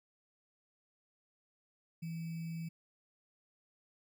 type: tone with sample-and-hold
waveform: sine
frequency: 164.81 Hz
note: E3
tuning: in tune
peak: -38 dBFS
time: 2.02-2.69 s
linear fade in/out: 10 ms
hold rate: 2450 Hz
effects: none

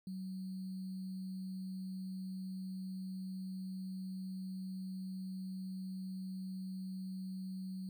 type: tone with sample-and-hold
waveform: sine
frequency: 187.8 Hz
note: F#3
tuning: 26 cents sharp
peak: -40 dBFS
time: 0.07-7.89 s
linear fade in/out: 2 ms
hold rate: 4410 Hz
effects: none

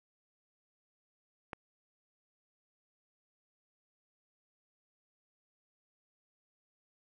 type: click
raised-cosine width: 0.5 ms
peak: -24 dBFS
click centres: 1.532 s
effects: none

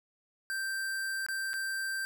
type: tone with dropouts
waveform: square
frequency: 1568 Hz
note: G6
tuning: in tune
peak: -33 dBFS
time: 0.5-2.05 s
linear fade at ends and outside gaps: 0 ms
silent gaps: 1.264-1.286 / 1.533-1.539 s
effects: none

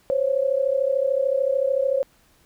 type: tone pair together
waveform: sine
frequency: 520.9 / 554.4 Hz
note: C5 / C#5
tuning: -8 / 0 cents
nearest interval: minor second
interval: 108 cents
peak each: -22 / -21 dBFS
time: 0.1-2.03 s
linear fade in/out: 0 ms
effects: pink hiss -59 dBFS RMS until 2.45 s

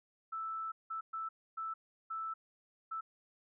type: tone bursts at uneven times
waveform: sine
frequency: 1318.5 Hz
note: E6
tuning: in tune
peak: -37 dBFS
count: 6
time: 0.32-0.72 / 0.9-1.01 / 1.13-1.29 / 1.57-1.74 / 2.1-2.34 / 2.91-3.01 s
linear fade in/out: 10 ms
effects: none

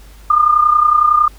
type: tone with amplitude modulation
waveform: sine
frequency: 1212 Hz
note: D#6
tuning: 46 cents flat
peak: -5 dBFS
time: 0.3-1.28 s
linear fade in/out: 5 ms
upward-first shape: sine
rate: 30.9 Hz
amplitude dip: 70%
effects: added 50 Hz sine -37 dBFS peak until 1.38 s + pink hiss -46 dBFS RMS until 1.38 s

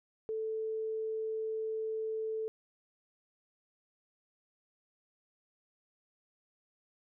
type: tone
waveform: sine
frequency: 440 Hz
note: A4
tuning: in tune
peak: -33 dBFS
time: 0.29-2.48 s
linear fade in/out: 0 ms
effects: none

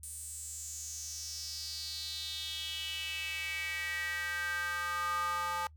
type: tone with high-pass filter sweep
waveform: square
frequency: 174.61 Hz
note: F3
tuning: in tune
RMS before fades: -38 dBFS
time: 0.03-5.67 s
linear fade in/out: 2 ms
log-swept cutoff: 9100 to 1000 Hz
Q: 5.2
effects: noise-tail reverb RT60 0.1 s tail -24 dB re dry + added 77 Hz sine -53 dBFS peak until 5.76 s

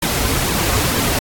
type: noise with flanger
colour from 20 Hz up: pink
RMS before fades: -18 dBFS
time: 0.02-1.19 s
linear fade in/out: 5 ms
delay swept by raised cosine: 1.4 to 6.2 ms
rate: 2.1 Hz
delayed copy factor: -0.65
effects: AAC 64 kbps

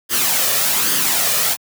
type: noise with flanger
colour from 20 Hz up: white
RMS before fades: -17 dBFS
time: 0.09-1.57 s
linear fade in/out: 50 ms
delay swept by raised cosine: 0.61 to 1.71 ms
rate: 1.2 Hz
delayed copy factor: +0.5
effects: high-pass 150 Hz 12 dB/octave

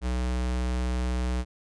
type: tone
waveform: square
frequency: 62 Hz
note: B1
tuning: 7 cents sharp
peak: -26 dBFS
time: 0.01-1.45 s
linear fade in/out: 50 ms
effects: resampled to 22050 Hz

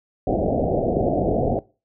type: low-pass noise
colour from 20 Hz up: white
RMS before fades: -21 dBFS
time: 0.27-1.59 s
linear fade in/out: 2 ms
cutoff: 740 Hz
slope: 96 dB/octave
effects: noise-tail reverb RT60 0.3 s tail -20 dB re dry

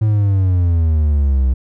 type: exponential sweep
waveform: triangle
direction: down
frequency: 110 to 63 Hz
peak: -9 dBFS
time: 0.01-1.54 s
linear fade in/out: 10 ms
effects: none

